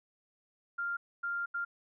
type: tone bursts at uneven times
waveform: sine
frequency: 1396 Hz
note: F6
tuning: 1 cent flat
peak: -32 dBFS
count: 3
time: 0.78-0.97 / 1.23-1.46 / 1.54-1.65 s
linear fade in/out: 10 ms
effects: none